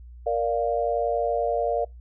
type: chord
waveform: sine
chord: Bb major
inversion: none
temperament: equal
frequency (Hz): 466.2 / 587.3 / 698.5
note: Bb4 / D5 / F5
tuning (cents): 0 / 0 / 0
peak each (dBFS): -26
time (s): 0.26-1.85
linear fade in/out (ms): 10
effects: noise-tail reverb RT60 0.2 s tail -26 dB re dry + added 60 Hz sine -41 dBFS peak until 2 s